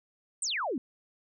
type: exponential sweep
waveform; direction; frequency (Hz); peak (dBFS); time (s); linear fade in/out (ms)
sine; down; 8960 to 225.7; -29; 0.42-0.78; 2
effects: none